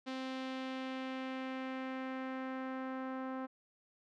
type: tone with low-pass filter sweep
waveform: sawtooth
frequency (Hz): 261.6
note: C4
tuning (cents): 0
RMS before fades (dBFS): -41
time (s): 0.06-3.47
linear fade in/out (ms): 20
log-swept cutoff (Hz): 4100 to 1300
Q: 1.4
effects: none